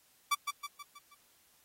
sawtooth tone with echo, 1157 Hz, D6, 26 cents flat, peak -22 dBFS, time 0.31-0.35 s, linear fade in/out 10 ms, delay 160 ms, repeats 5, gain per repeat -6 dB, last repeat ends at 1.15 s, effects white hiss -67 dBFS RMS until 1.64 s + AAC 48 kbps

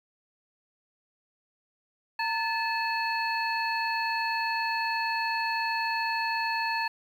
harmonic tone with a mistuned harmonic, 868 Hz, A5, 24 cents flat, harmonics 1 / 2 / 3 / 5, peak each -29 / -32 / -34 / -36 dBFS, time 2.19-6.88 s, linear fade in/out 5 ms, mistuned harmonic 1, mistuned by +88 cents, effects 9-bit

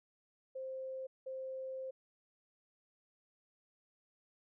sine tone bursts at uneven times, 525 Hz, C5, 6 cents sharp, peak -40 dBFS, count 2, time 0.55-1.07 / 1.26-1.91 s, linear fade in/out 10 ms, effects none

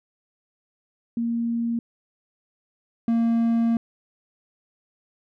sine / triangle tone pair in turn, 233.1 / 230.7 Hz, A#3 / A#3, 0 / -18 cents, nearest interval unison, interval 18 cents, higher first, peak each -22 / -16 dBFS, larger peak second, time 1.17-1.79 / 3.08-3.77 s, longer second, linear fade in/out 2 ms, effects none

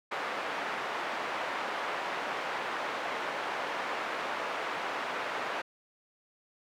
pink band-pass noise, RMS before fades -35 dBFS, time 0.11-5.62 s, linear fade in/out 10 ms, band 620 to 2000 Hz, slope 12 dB/octave, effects none

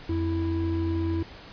triangle tone pair together, 87.6 / 329.6 Hz, F2 / E4, +6 / 0 cents, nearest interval octave + major seventh, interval 2294 cents, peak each -25 dBFS, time 0.09-1.23 s, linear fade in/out 5 ms, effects pink hiss -45 dBFS RMS until 1.52 s + resampled to 11025 Hz

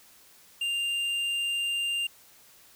sine tone with tanh clipping, 2794 Hz, F7, in tune, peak -28 dBFS, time 0.61-2.07 s, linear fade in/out 5 ms, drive 8 dB, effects white hiss -56 dBFS RMS until 2.75 s

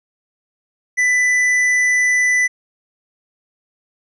sine tone with hard clipping, 1991 Hz, B6, 14 cents sharp, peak -14 dBFS, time 0.97-2.48 s, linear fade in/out 20 ms, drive 7 dB, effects none

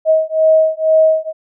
sine beating tone pair, 633 / 635.1 Hz, D#5 / D#5, +30 / +35 cents, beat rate 2.1 Hz, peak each -12 dBFS, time 0.05-1.33 s, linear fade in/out 50 ms, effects none

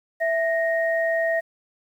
sine tone pair together, 659.3 / 1864.7 Hz, E5 / A#6, 0 / 0 cents, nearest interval octave + tritone, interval 1800 cents, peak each -21 / -25 dBFS, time 0.2-1.41 s, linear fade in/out 20 ms, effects 9-bit

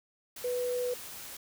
sine tone in noise, 493.9 Hz, B4, in tune, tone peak -29 dBFS, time 0.44-0.94 s, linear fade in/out 5 ms, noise white, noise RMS -44 dBFS, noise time 0.36-1.37 s, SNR +12 dB, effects none

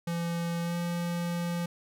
square tone with pitch glide, 169.9 to 172.47 Hz, F3 to F3, -47 to -21 cents, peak -30 dBFS, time 0.07-1.66 s, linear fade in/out 5 ms, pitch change +26 cents, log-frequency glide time 0.62-0.76 s, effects none

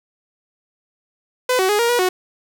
sawtooth tone with pitch steps, 504 / 375.7 / 416.1 / 469.8 / 483 / 367.7 Hz, B4 / F#4 / G#4 / A#4 / B4 / F#4, +35 / +26 / +3 / +13 / -39 / -11 cents, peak -11 dBFS, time 1.49-2.09 s, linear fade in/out 5 ms, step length 100 ms, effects none

